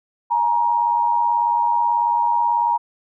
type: tone pair together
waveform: sine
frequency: 845 / 943.3 Hz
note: G#5 / A#5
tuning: +30 / +20 cents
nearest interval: major second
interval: 190 cents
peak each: -23 / -16 dBFS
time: 0.3-2.78 s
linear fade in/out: 20 ms
effects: none